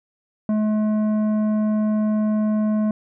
sine tone with tanh clipping, 213.8 Hz, A3, 49 cents flat, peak -19 dBFS, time 0.49-2.91 s, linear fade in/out 2 ms, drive 10 dB, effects none

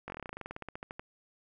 slowing click train, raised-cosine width 0.5 ms, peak -25 dBFS, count 21, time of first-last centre 0.08-0.995 s, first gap 20 ms, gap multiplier 1.08, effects none

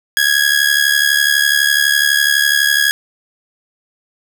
sawtooth tone with amplitude modulation, 1661.2 Hz, G#6, in tune, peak -4 dBFS, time 0.17-2.91 s, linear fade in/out 0 ms, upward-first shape sine, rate 72 Hz, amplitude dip 75%, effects none

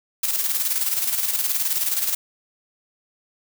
blue noise with tremolo, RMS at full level -21 dBFS, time 0.23-2.15 s, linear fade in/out 5 ms, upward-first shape square, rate 19 Hz, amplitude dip 50%, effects none

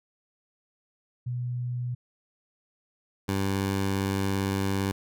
sine / 15% pulse tone pair in turn, 123 / 97.6 Hz, B2 / G2, -7 / -7 cents, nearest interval major third, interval 400 cents, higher first, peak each -28 / -19 dBFS, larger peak second, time 1.26-1.95 / 3.28-4.92 s, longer second, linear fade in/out 10 ms, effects none

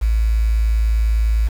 sine tone with quantisation, 54.9 Hz, A1, 3 cents flat, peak -13 dBFS, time 0.01-1.49 s, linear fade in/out 20 ms, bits 6, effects none

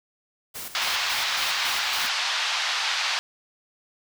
white noise with tremolo, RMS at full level -35 dBFS, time 0.54-2.1 s, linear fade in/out 20 ms, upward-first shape square, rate 3.6 Hz, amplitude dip 60%
white band-pass noise, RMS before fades -26 dBFS, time 0.75-3.19 s, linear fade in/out 0 ms, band 790 to 4800 Hz, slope 24 dB/octave
effects none

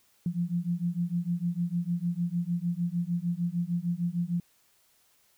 sine beating tone pair, 170.1 / 176.7 Hz, F3 / F3, -45 / +21 cents, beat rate 6.6 Hz, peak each -30 dBFS, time 0.26-4.4 s, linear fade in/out 2 ms, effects white hiss -66 dBFS RMS until 5.37 s

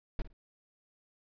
brown noise with echo, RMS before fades -31 dBFS, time 0.19-0.22 s, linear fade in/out 2 ms, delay 55 ms, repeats 2, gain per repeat -15 dB, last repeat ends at 0.33 s, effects resampled to 11025 Hz

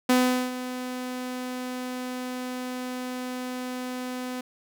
sawtooth tone with ADSR envelope, 252.1 Hz, B3, 36 cents sharp, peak -13 dBFS, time 0.09-4.41 s, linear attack 7 ms, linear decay 410 ms, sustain -14 dB, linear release 5 ms, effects none

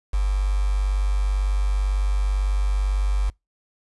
sine tone with quantisation, 49 Hz, G1, in tune, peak -18 dBFS, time 0.13-3.3 s, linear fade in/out 10 ms, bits 6, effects noise-tail reverb RT60 0.2 s tail -26 dB re dry + resampled to 24000 Hz

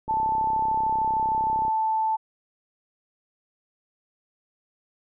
sine tone, 880 Hz, A5, in tune, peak -21 dBFS, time 0.08-2.17 s, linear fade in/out 20 ms
click train, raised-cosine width 2 ms, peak -25 dBFS, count 54, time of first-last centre 0.08-1.681 s, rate 33.1 Hz
effects none

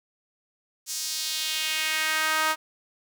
sawtooth tone with high-pass filter sweep, 313.4 Hz, D#4, 13 cents sharp, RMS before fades -27 dBFS, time 0.86-2.56 s, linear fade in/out 50 ms, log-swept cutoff 6300 to 1100 Hz, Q 1.7, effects none

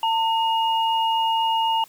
sine tone pair together, 902 / 2864 Hz, A5 / F7, +43 / +43 cents, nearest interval octave + minor sixth, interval 2000 cents, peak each -19 / -26 dBFS, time 0.03-1.84 s, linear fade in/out 2 ms, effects white hiss -51 dBFS RMS until 1.88 s

